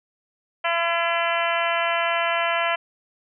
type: harmonic tone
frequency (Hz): 338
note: E4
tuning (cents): +43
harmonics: 2 / 3 / 4 / 5 / 6 / 7 / 8 / 9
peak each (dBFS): -25 / -27 / -28 / -29 / -30 / -30 / -31 / -32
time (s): 0.64-2.76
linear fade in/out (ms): 10
effects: none